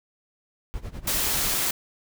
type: noise with tremolo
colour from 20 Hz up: brown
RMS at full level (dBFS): -32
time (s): 0.74-1.55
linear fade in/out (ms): 0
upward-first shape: sine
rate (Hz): 10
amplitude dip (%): 85
type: noise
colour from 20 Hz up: white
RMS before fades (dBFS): -25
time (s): 1.07-1.71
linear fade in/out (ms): 5
effects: none